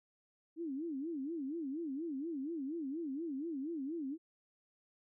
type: tone with vibrato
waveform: sine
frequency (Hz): 300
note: D4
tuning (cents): +37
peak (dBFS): -37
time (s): 0.56-4.18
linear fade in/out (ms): 50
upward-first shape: sine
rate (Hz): 4.2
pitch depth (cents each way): 230
effects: none